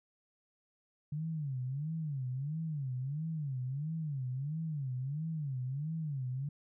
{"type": "tone with vibrato", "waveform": "sine", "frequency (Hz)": 143.3, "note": "D3", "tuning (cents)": -42, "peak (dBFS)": -34, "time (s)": [1.12, 6.49], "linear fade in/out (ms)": 5, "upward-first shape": "sine", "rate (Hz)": 1.5, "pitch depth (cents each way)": 220, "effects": []}